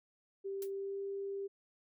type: tone with pitch glide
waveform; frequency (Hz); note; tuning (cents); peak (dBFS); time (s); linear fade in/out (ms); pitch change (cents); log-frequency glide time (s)
sine; 392 to 395.4; G4 to G4; 0 to +15; -37; 0.44-1.48; 20; +15; 0.71-0.99
type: noise with exponential decay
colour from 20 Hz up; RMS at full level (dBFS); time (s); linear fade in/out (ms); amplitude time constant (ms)
blue; -43; 0.62-0.71; 2; 19
effects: none